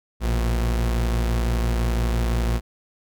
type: tone pair together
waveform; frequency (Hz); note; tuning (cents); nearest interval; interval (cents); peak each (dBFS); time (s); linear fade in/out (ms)
40% pulse; 57.73 / 121.4; A#1 / B2; -16 / -29; octave + minor second; 1287; -19 / -31; 0.2-2.61; 50
effects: none